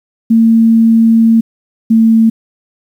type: tone pair in turn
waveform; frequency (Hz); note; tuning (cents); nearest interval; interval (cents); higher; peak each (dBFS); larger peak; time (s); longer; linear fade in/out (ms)
sine; 226.6 / 224.6; A#3 / A3; -49 / +36; unison; 15; first; -4; neither; 0.3-1.41 / 1.9-2.3; first; 10
effects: 7-bit